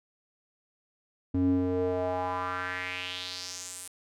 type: tone with band-pass filter sweep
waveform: square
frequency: 91.1 Hz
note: F#2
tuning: 26 cents flat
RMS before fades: -31 dBFS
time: 1.34-3.88 s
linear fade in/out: 5 ms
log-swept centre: 220 to 9900 Hz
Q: 3.4
effects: none